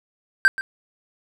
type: tone with echo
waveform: triangle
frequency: 1568 Hz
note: G6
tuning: in tune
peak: -8 dBFS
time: 0.45-0.48 s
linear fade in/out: 0 ms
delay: 130 ms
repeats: 1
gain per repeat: -15 dB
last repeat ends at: 0.61 s
effects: none